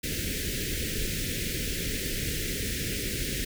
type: band-stop noise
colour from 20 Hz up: pink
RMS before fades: -31 dBFS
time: 0.03-3.45 s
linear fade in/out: 10 ms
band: 500 to 1700 Hz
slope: 48 dB/octave
effects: none